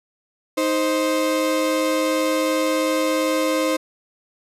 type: tone pair together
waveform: 35% pulse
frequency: 313 / 523.3 Hz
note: D#4 / C5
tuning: +10 / 0 cents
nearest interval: major sixth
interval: 890 cents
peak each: -20 / -19 dBFS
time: 0.57-3.77 s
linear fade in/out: 10 ms
effects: resampled to 32000 Hz